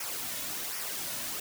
white noise with flanger, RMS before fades -36 dBFS, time 0-1.4 s, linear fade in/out 5 ms, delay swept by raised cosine 0.25 to 2.55 ms, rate 1.3 Hz, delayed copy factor -0.55, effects none

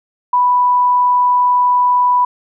sine tone, 987.8 Hz, B5, in tune, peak -9 dBFS, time 0.33-2.25 s, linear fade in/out 5 ms, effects none

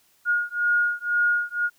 sine beating tone pair, 1432 / 1434 Hz, F6 / F6, +43 / +45 cents, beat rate 2 Hz, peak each -23 dBFS, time 0.25-1.7 s, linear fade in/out 50 ms, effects white hiss -62 dBFS RMS until 1.78 s

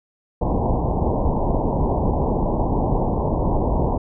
pink low-pass noise, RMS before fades -20 dBFS, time 0.41-3.98 s, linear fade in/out 10 ms, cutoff 1000 Hz, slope 96 dB/octave, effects none

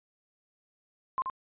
sine tone with echo, 1052 Hz, C6, 9 cents sharp, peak -26 dBFS, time 1.18-1.22 s, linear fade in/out 0 ms, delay 79 ms, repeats 1, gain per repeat -5 dB, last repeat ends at 1.299 s, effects resampled to 8000 Hz

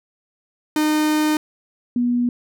45% pulse / sine tone pair in turn, 305.9 / 242.8 Hz, D#4 / B3, -29 / -29 cents, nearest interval major third, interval 400 cents, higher first, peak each -16 dBFS, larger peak neither, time 0.76-1.37 / 1.96-2.29 s, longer first, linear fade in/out 2 ms, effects none

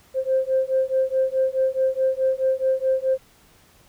sine beating tone pair, 523.3 / 528 Hz, C5 / C5, 0 / +16 cents, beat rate 4.7 Hz, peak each -21 dBFS, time 0.14-3.18 s, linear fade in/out 50 ms, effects tanh soft clip ceiling -11 dBFS + pink hiss -55 dBFS RMS until 3.88 s

